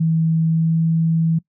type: tone with pitch glide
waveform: sine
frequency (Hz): 162 to 163.32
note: E3 to E3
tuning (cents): -30 to -16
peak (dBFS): -14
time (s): 0-1.39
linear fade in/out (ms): 10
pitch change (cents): +14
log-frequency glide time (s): 0.45-0.8
effects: noise-tail reverb RT60 0.1 s tail -22 dB re dry